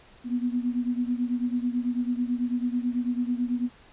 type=beating tone pair; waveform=sine; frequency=242.1 / 251.2 Hz; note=B3 / B3; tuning=-34 / +30 cents; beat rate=9.1 Hz; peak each=-26 / -29 dBFS; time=0.24-3.7 s; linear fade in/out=50 ms; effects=pink hiss -54 dBFS RMS until 3.92 s + resampled to 8000 Hz